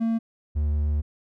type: tone pair in turn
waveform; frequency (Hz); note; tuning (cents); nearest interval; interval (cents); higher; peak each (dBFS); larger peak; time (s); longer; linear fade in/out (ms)
triangle; 227.1 / 74.35; A#3 / D2; -45 / +22; octave + perfect fifth; 1933; first; -19; neither; 0-0.19 / 0.55-1.02; second; 20
effects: none